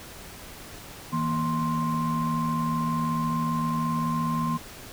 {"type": "tone cluster", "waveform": "sine", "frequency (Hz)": [161.4, 236, 1049], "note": ["E3", "A#3", "C6"], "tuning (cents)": [-36, 22, 4], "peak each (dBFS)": -27, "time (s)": [1.12, 4.58], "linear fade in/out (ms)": 20, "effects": ["tanh soft clip ceiling -18 dBFS", "pink hiss -43 dBFS RMS until 4.92 s"]}